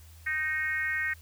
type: tone with frequency modulation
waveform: sine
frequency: 1864.7 Hz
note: A#6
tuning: in tune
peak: -27 dBFS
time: 0.26-1.14 s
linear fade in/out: 10 ms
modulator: 308 Hz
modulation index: 1
effects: added 81 Hz sine -49 dBFS peak until 1.21 s + white hiss -58 dBFS RMS until 1.21 s